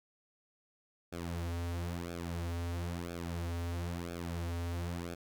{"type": "tone with flanger", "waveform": "sawtooth", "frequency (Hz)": 85.8, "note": "F2", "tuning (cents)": -30, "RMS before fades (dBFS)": -38, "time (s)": [1.12, 5.15], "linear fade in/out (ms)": 10, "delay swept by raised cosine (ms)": [1, 6.1], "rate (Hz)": 1, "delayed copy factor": -0.95, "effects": []}